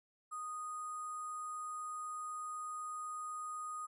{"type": "tone with sample-and-hold", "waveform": "sine", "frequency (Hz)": 1236, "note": "D#6", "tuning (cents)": -12, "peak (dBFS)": -40, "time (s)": [0.31, 3.87], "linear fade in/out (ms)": 20, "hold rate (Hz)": 8820, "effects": ["resampled to 24000 Hz"]}